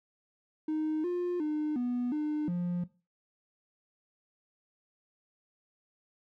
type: tone with pitch steps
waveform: triangle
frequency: 310.5 / 354.2 / 303.4 / 245.2 / 301.7 / 176.1 Hz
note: D#4 / F4 / D#4 / B3 / D4 / F3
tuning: -3 / +24 / -44 / -12 / +47 / +15 cents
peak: -26 dBFS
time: 0.68-2.84 s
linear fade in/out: 5 ms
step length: 360 ms
effects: noise-tail reverb RT60 0.3 s tail -19 dB re dry + tanh soft clip ceiling -24 dBFS